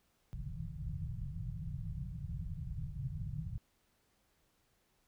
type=low-pass noise; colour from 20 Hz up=white; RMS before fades=-41 dBFS; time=0.33-3.58 s; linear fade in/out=0 ms; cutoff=170 Hz; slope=96 dB/octave; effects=pink hiss -75 dBFS RMS until 5.07 s